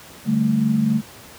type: chord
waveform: sine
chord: D suspended fourth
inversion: none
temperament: equal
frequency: 146.83 / 196 / 220 Hz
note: D3 / G3 / A3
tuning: 0 / 0 / 0 cents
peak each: -23 / -23 / -17 dBFS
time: 0.25-1.02 s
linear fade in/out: 50 ms
effects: pink hiss -42 dBFS RMS until 1.38 s + high-pass 80 Hz 12 dB/octave